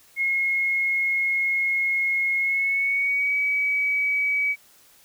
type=tone with pitch glide; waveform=sine; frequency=2161 to 2275 Hz; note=C#7 to C#7; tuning=-45 to +44 cents; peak=-20 dBFS; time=0.16-4.56 s; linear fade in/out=50 ms; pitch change=+89 cents; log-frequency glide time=2.38-3.36 s; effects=white hiss -55 dBFS RMS until 5.04 s